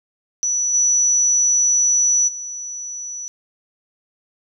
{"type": "tone with level steps", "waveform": "sine", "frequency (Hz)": 5920, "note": "F#8", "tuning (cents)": 0, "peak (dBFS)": [-17, -13, -27], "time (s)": [0.43, 3.28], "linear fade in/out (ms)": 0, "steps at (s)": [0.73, 2.27], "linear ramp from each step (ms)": 20, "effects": []}